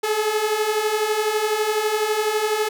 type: beating tone pair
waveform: sawtooth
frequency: 419.7 / 431.7 Hz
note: G#4 / A4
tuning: +18 / -33 cents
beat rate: 12 Hz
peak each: -21 / -17 dBFS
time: 0.03-2.69 s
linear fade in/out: 10 ms
effects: none